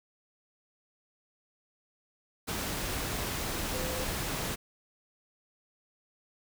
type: tone in noise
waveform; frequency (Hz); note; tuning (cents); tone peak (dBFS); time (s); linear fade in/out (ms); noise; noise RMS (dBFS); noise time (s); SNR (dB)
sine; 513; C5; -34; -37; 3.73-4.05; 20; pink; -34; 2.47-4.56; -6
effects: none